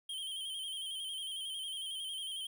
square tone with vibrato, 3153 Hz, G7, 9 cents sharp, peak -39 dBFS, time 0.09-2.47 s, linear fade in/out 5 ms, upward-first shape square, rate 11 Hz, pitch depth 44 cents each way, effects 12-bit

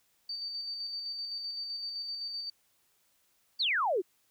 sine tone with tremolo, 4602 Hz, D8, 36 cents flat, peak -34 dBFS, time 0.29-2.5 s, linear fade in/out 5 ms, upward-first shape square, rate 7.8 Hz, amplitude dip 30%
sine exponential sweep, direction down, 4809 to 329.6 Hz, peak -26 dBFS, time 3.59-4.02 s, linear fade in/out 20 ms
effects white hiss -71 dBFS RMS until 4.3 s

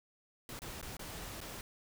pink noise with dropouts, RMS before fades -45 dBFS, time 0.49-1.61 s, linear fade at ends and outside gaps 1 ms, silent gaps 0.591-0.619 / 0.814-0.827 / 0.968-0.993 / 1.405-1.413 s, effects none

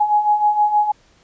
sine beating tone pair, 833 / 839.4 Hz, G#5 / G#5, +5 / +18 cents, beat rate 6.4 Hz, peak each -20 / -14 dBFS, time 0-0.92 s, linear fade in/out 10 ms, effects pink hiss -55 dBFS RMS until 1.23 s + resampled to 16000 Hz

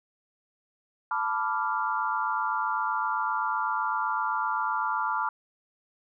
sine chord, B half-diminished seventh, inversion third, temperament equal with one note detuned, 880 / 987.8 / 1174.7 / 1388.1 Hz, A5 / B5 / D6 / F6, 0 / 0 / 0 / -11 cents, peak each -31 dBFS, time 1.11-5.29 s, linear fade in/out 2 ms, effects none

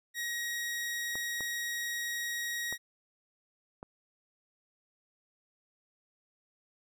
sawtooth tone, 1893 Hz, A#6, 26 cents sharp, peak -30 dBFS, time 0.14-2.78 s, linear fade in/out 50 ms
clicks, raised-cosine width 1 ms, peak -29 dBFS, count 4, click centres 1.155 / 1.407 / 2.726 / 3.829 s
effects none

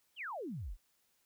sine exponential sweep, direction down, 3330 to 30.87 Hz, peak -39 dBFS, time 0.16-0.77 s, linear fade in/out 50 ms, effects white hiss -75 dBFS RMS until 1.25 s

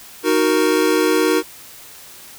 square chord, D# minor, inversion none, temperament equal, 311.1 / 370 / 466.2 Hz, D#4 / F#4 / A#4, 0 / 0 / 0 cents, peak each -19 dBFS, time 0.23-1.43 s, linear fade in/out 50 ms, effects white hiss -40 dBFS RMS until 2.38 s

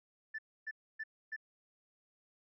sine tone bursts, 1760 Hz, A6, in tune, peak -37 dBFS, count 4, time 0.34-1.364 s, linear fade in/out 10 ms, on 46 ms, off 280 ms, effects tanh soft clip ceiling -34 dBFS

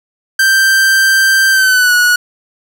45% pulse tone with pitch glide, 1568 to 1463 Hz, G6 to F#6, 0 to -20 cents, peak -7 dBFS, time 0.39-2.16 s, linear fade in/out 5 ms, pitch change -120 cents, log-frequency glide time 1.51-1.94 s, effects none

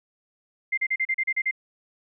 sine tone bursts, 2093 Hz, C7, in tune, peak -21 dBFS, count 9, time 0.72-1.512 s, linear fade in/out 10 ms, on 56 ms, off 36 ms, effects none

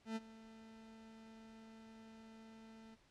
40% pulse tone with ADSR envelope, 222.6 Hz, A3, 20 cents sharp, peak -37 dBFS, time 0.05-2.96 s, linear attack 110 ms, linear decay 32 ms, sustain -18 dB, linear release 25 ms, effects pink hiss -71 dBFS RMS until 3.1 s + low-pass 6000 Hz 12 dB/octave

